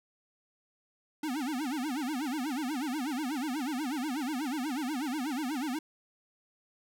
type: tone with vibrato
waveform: square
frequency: 277.2 Hz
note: C#4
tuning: in tune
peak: -32 dBFS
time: 1.23-5.79 s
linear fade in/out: 5 ms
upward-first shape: sine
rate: 8.2 Hz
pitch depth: 240 cents each way
effects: none